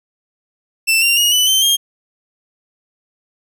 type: tone with pitch steps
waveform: sawtooth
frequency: 2668 / 2770 / 2876 / 2986 / 3100 / 3219 Hz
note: E7 / F7 / F#7 / F#7 / G7 / G7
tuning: +20 / -15 / -50 / +15 / -20 / +45 cents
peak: -8 dBFS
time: 0.87-1.77 s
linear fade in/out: 20 ms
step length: 150 ms
effects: none